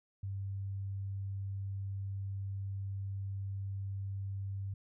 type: tone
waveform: sine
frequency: 98 Hz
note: G2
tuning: in tune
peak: -36 dBFS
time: 0.23-4.74 s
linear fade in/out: 5 ms
effects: none